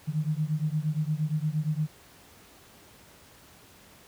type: beating tone pair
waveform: sine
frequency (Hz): 150 / 158.6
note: D3 / D#3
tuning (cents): +37 / +33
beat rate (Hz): 8.6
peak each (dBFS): -28 / -29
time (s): 0.07-1.88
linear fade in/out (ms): 20
effects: pink hiss -54 dBFS RMS until 4.07 s + high-pass 60 Hz 12 dB/octave